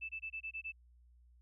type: tone bursts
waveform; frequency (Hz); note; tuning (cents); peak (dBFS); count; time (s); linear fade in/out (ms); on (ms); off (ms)
sine; 2637; E7; 0; -39; 7; 0.01-0.722; 20; 82; 23
effects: added 60 Hz sine -61 dBFS peak until 1.41 s